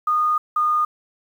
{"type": "tone pair in turn", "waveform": "sine", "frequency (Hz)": [1228, 1223.4], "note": ["D#6", "D#6"], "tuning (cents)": [-23, -30], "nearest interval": "unison", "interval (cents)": 7, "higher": "first", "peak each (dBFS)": -16, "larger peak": "neither", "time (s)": [[0.07, 0.38], [0.56, 0.85]], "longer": "first", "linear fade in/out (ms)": 5, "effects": ["8-bit"]}